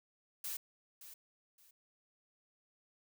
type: noise with echo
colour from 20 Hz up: blue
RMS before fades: -41 dBFS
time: 0.44-0.57 s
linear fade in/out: 5 ms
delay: 570 ms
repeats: 2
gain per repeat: -12 dB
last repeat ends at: 1.71 s
effects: none